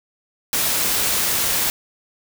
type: noise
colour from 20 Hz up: white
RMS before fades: -20 dBFS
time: 0.53-1.7 s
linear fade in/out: 0 ms
effects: none